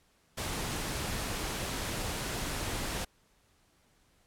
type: noise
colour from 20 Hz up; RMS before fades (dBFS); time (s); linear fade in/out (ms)
pink; -35; 0.37-3.05; 10
effects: pink hiss -68 dBFS RMS until 4.26 s + low-pass 12000 Hz 12 dB/octave